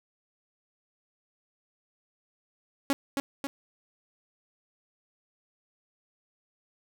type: tone with echo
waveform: sawtooth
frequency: 277.2 Hz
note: C#4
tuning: in tune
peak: -19 dBFS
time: 2.9-2.93 s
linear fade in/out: 0 ms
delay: 270 ms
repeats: 2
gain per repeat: -4 dB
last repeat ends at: 3.47 s
effects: none